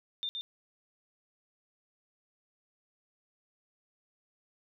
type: tone with echo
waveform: sine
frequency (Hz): 3604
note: A7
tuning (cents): +41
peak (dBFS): -32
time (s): 0.23-0.29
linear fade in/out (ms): 0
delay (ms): 120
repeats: 1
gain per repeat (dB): -3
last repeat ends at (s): 0.41
effects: none